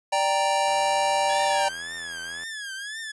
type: chord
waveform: square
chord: G minor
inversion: second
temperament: equal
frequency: 587.3 / 784 / 932.3 Hz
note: D5 / G5 / Bb5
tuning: 0 / 0 / 0 cents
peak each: -27 / -25 / -26 dBFS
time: 0.12-1.69 s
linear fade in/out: 10 ms
type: click train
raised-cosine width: 0.5 ms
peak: -30 dBFS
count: 148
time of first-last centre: 0.68-2.434 s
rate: 83.8 Hz
type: tone with vibrato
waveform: sawtooth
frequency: 1675 Hz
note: G#6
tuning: 14 cents sharp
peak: -29 dBFS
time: 1.29-3.12 s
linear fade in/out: 10 ms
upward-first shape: triangle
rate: 1.9 Hz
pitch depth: 150 cents each way
effects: resampled to 24000 Hz